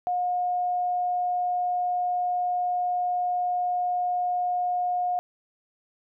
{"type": "tone", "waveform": "sine", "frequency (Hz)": 718, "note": "F5", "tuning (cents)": 48, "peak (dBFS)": -23, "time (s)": [0.07, 5.19], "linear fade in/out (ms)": 0, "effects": []}